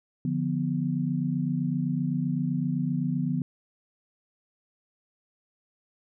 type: chord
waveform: sine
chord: B diminished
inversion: first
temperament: equal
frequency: 146.83 / 174.61 / 246.9 Hz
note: D3 / F3 / B3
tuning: 0 / 0 / 0 cents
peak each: -29 dBFS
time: 0.25-3.42 s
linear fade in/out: 2 ms
effects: none